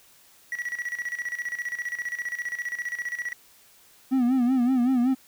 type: tone with tremolo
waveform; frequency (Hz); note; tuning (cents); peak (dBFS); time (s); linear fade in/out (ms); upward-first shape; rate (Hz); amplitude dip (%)
triangle; 1933; B6; -38; -25; 0.52-3.33; 2; square; 15; 75
type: tone with vibrato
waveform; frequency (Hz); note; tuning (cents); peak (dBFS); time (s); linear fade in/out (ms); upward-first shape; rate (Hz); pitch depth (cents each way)
triangle; 251.7; B3; +33; -17; 4.11-5.15; 20; sine; 5.3; 100
effects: white hiss -56 dBFS RMS until 5.27 s